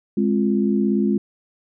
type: chord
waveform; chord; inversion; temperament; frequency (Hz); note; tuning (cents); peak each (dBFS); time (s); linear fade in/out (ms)
sine; F minor; first; equal with one note detuned; 207.7 / 265.1 / 349.2; Ab3 / C4 / F4; 0 / +23 / 0; -18 / -23 / -23; 0.17-1.18; 5
effects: none